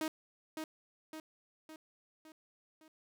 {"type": "tone with echo", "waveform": "sawtooth", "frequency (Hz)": 314.2, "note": "D#4", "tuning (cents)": 17, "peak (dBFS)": -30, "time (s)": [0.01, 0.08], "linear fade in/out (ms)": 2, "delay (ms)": 560, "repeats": 5, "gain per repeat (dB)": -5, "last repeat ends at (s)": 2.88, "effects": []}